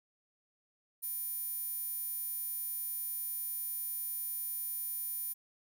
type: tone with high-pass filter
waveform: sawtooth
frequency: 450 Hz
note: A4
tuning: 39 cents sharp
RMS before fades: -38 dBFS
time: 1.02-5.34 s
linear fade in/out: 20 ms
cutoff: 12000 Hz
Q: 8.3
effects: none